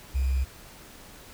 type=tone with sample-and-hold; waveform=sine; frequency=65.7 Hz; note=C2; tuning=8 cents sharp; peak=-22 dBFS; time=0.14-0.45 s; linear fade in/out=20 ms; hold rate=2450 Hz; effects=pink hiss -48 dBFS RMS until 1.33 s